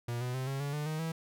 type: tone with pitch steps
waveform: 45% pulse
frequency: 119.2 / 124.62 / 130.29 / 136.21 / 142.41 / 148.89 / 155.66 / 162.74 Hz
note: A#2 / B2 / C3 / C#3 / C#3 / D3 / D#3 / E3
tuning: +39 / +16 / -7 / -30 / +47 / +24 / +1 / -22 cents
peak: -33 dBFS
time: 0.08-1.12 s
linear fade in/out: 5 ms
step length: 130 ms
effects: none